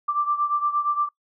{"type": "beating tone pair", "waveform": "sine", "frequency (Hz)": [1174.7, 1183.3], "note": ["D6", "D6"], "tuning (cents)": [0, 13], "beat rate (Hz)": 8.6, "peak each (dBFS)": [-22, -26], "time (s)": [0.08, 1.09], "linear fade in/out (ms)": 10, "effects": ["noise-tail reverb RT60 0.1 s tail -22 dB re dry"]}